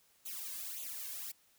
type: noise with flanger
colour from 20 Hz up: blue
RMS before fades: -43 dBFS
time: 0.25-1.32 s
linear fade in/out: 10 ms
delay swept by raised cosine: 0.28 to 1.88 ms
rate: 1.8 Hz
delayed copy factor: +0.95
effects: white hiss -69 dBFS RMS until 1.58 s